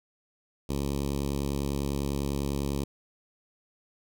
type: tone with notch filter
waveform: 10% pulse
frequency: 70 Hz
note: C#2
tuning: 18 cents sharp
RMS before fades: -30 dBFS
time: 0.69-2.84 s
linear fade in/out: 5 ms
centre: 1600 Hz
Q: 0.63
effects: none